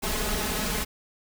pink noise with comb filter, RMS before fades -28 dBFS, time 0.02-0.85 s, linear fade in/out 20 ms, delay 4.7 ms, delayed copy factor +1, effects none

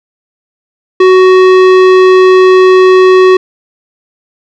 sine tone with tanh clipping, 372.4 Hz, F#4, 11 cents sharp, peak -3 dBFS, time 1-3.37 s, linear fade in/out 5 ms, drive 17 dB, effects none

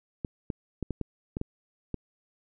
clicks, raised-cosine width 3 ms, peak -18 dBFS, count 8, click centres 0.248 / 0.502 / 0.827 / 0.907 / 1.013 / 1.369 / 1.414 / 1.943 s, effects none

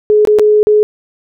sine tone with dropouts, 422.8 Hz, G#4, 31 cents sharp, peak -5 dBFS, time 0.1-0.83 s, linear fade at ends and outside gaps 0 ms, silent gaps 0.251-0.273 / 0.387-0.395 / 0.63-0.67 s, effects none

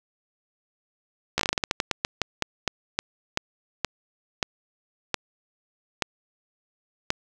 slowing click train, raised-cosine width 0.2 ms, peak -5 dBFS, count 23, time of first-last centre 1.38-7.104 s, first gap 14 ms, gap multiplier 1.23, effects none

